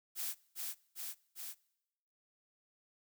blue noise with echo, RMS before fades -39 dBFS, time 0.15-0.35 s, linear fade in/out 50 ms, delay 400 ms, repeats 3, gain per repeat -2 dB, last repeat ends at 1.55 s, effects noise-tail reverb RT60 0.9 s tail -24 dB re dry

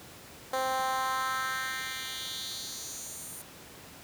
10% pulse tone with high-pass filter sweep, 261.6 Hz, C4, in tune, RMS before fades -34 dBFS, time 0.53-3.42 s, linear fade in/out 5 ms, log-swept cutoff 560 to 10000 Hz, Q 2.2, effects pink hiss -49 dBFS RMS until 4.03 s + high-pass 80 Hz 12 dB/octave

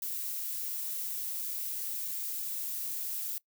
violet noise, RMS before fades -36 dBFS, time 0.02-3.38 s, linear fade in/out 2 ms, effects noise-tail reverb RT60 0.1 s tail -21 dB re dry

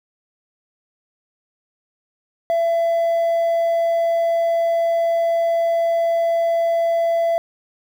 triangle tone, 671 Hz, E5, 31 cents sharp, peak -13 dBFS, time 2.5-7.38 s, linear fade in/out 0 ms, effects tanh soft clip ceiling -9 dBFS + 8-bit

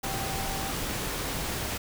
sine tone in noise, 779 Hz, G5, 11 cents flat, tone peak -37 dBFS, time 0.03-0.72 s, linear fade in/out 10 ms, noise pink, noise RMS -32 dBFS, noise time 0.03-1.78 s, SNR -8 dB, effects none

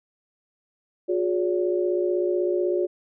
sine tone cluster, 359.6 / 415.6 / 571 Hz, F#4 / G#4 / D5, -49 / +1 / -49 cents, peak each -22 / -29 / -28 dBFS, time 1.08-2.87 s, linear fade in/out 20 ms, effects none

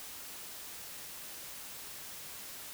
silence, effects white hiss -46 dBFS RMS until 2.73 s

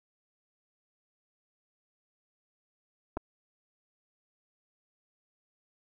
clicks, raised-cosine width 1 ms, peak -20 / -22 dBFS, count 2, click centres 3.17 / 3.173 s, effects none

